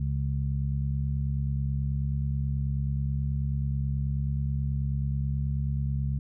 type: harmonic tone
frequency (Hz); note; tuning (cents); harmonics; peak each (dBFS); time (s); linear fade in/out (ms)
69.3; C#2; 0; 1 / 2 / 3; -29 / -28 / -38; 0-6.19; 5
effects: none